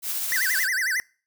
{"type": "noise with tremolo", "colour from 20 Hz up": "blue", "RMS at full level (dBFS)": -27, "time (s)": [0.02, 0.68], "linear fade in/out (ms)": 50, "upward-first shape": "sine", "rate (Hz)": 15, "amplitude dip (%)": 25}
{"type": "tone with vibrato", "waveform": "square", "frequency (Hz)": 1760, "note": "A6", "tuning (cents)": 0, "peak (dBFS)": -23, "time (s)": [0.32, 1], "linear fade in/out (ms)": 0, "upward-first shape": "sine", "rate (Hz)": 11, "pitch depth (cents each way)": 270}
{"effects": ["noise-tail reverb RT60 0.4 s tail -25 dB re dry"]}